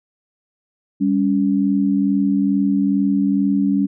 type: tone pair together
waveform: sine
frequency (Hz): 198.6 / 280.9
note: G3 / C#4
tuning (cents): +23 / +23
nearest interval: tritone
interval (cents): 600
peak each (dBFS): -17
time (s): 1-3.87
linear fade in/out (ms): 20
effects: none